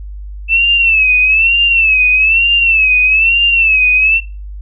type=tone with vibrato; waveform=sine; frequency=2637 Hz; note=E7; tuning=in tune; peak=-7 dBFS; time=0.48-4.21 s; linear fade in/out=50 ms; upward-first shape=sine; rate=1.1 Hz; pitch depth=100 cents each way; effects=noise-tail reverb RT60 0.3 s tail -19 dB re dry + added 50 Hz sine -24 dBFS peak until 4.61 s